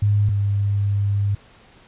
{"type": "tone pair in turn", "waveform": "sine", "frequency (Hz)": [102.9, 100.9], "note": ["G#2", "G#2"], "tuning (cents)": [-16, -49], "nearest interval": "unison", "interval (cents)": 33, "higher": "first", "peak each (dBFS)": [-14, -17], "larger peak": "first", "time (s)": [[0.02, 0.29], [0.29, 1.35]], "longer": "second", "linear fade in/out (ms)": 5, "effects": ["pink hiss -50 dBFS RMS until 1.87 s", "resampled to 8000 Hz"]}